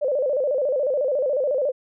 sine tone with vibrato, 550 Hz, C#5, 14 cents flat, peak -19 dBFS, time 0.01-1.72 s, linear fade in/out 20 ms, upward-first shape square, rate 14 Hz, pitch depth 120 cents each way, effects none

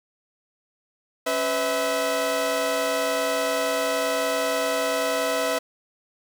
sawtooth tone cluster, 276.2 / 502 / 649 Hz, C#4 / B4 / E5, -6 / +28 / -27 cents, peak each -29 / -22 / -21 dBFS, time 1.26-5.59 s, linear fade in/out 10 ms, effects none

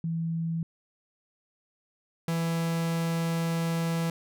sine / 45% pulse tone pair in turn, 164.81 / 165.86 Hz, E3 / E3, 0 / +11 cents, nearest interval unison, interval 11 cents, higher second, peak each -27 / -26 dBFS, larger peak second, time 0.04-0.63 / 2.28-4.1 s, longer second, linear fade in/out 2 ms, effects none

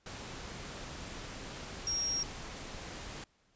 sine tone in noise, 5600 Hz, F8, 4 cents sharp, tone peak -31 dBFS, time 1.87-2.23 s, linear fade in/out 2 ms, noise pink, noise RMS -44 dBFS, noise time 0.06-3.24 s, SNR +10 dB, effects pink hiss -71 dBFS RMS until 3.55 s + resampled to 16000 Hz

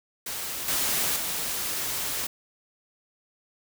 white noise with level steps, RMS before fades -33 / -26 / -30 dBFS, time 0.26-2.27 s, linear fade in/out 5 ms, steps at 0.68 / 1.16 s, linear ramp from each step 2 ms, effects none

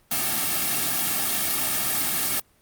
white noise with comb filter, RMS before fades -24 dBFS, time 0.11-2.4 s, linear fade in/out 5 ms, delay 2 ms, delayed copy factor -0.8, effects pink hiss -61 dBFS RMS until 2.61 s + Opus 32 kbps

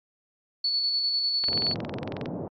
sine tone with tremolo, 4435 Hz, C#8, in tune, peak -22 dBFS, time 0.64-1.74 s, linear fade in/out 5 ms, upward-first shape square, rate 10 Hz, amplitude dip 25%
click train, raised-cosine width 0.3 ms, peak -19 dBFS, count 19, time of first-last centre 1.44-2.258 s, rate 22 Hz
pink band-pass noise, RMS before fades -34 dBFS, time 1.48-2.48 s, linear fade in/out 2 ms, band 110 to 710 Hz, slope 24 dB/octave
effects MP3 32 kbps

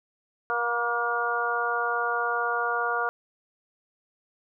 harmonic tone with a mistuned harmonic, 237.6 Hz, A#3, 33 cents sharp, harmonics 2 / 3 / 4 / 5 / 6, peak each -32 / -31 / -33 / -30 / -28 dBFS, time 0.5-3.09 s, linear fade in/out 0 ms, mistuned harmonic 5, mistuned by -26 cents, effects none

